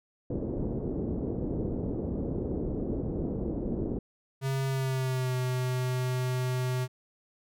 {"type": "low-pass noise", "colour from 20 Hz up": "white", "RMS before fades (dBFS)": -32, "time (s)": [0.3, 3.99], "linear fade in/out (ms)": 5, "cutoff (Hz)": 410, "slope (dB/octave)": 24}
{"type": "tone with pitch glide", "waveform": "square", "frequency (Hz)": [134.6, 127.12], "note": ["C3", "C3"], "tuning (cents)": [49, -50], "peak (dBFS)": -28, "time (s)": [4.41, 6.88], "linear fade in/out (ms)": 50, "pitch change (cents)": -99, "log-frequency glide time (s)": [4.68, 5.35]}
{"effects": []}